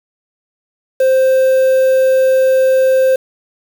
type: tone with quantisation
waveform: triangle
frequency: 523.3 Hz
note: C5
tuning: in tune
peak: -6 dBFS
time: 1-3.16 s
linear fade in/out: 5 ms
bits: 5
effects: none